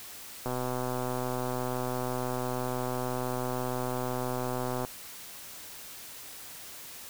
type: click train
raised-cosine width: 1 ms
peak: -19 dBFS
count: 554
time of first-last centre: 0.46-4.849 s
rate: 126 Hz
effects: white hiss -45 dBFS RMS until 7.09 s